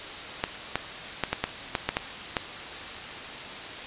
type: clicks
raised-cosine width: 0.3 ms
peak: -8 dBFS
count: 9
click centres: 0.439 / 0.756 / 1.237 / 1.33 / 1.44 / 1.752 / 1.89 / 1.969 / 2.368 s
effects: white hiss -37 dBFS RMS until 3.86 s + resampled to 8000 Hz